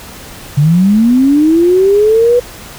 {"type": "linear sweep", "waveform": "sine", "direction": "up", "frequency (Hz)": [138.3, 493.9], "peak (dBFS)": -5, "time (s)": [0.57, 2.4], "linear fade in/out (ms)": 10, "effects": ["pink hiss -31 dBFS RMS until 2.78 s"]}